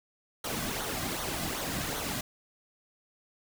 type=noise with flanger; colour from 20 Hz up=pink; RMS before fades=-34 dBFS; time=0.44-2.21 s; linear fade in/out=5 ms; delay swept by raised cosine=0.39 to 2.29 ms; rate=2.6 Hz; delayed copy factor=-0.6; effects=none